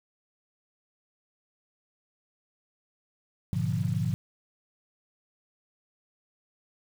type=chord; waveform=sine; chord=G# diminished seventh; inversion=none; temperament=equal with one note detuned; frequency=103.83 / 121.98 / 146.83 / 174.61 Hz; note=G#2 / B2 / D3 / F3; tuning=0 / -21 / 0 / 0 cents; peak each=-31 dBFS; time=3.53-4.14 s; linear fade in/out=0 ms; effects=8-bit